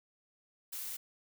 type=noise; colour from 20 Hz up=blue; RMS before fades=-41 dBFS; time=0.72-0.97 s; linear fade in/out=10 ms; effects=none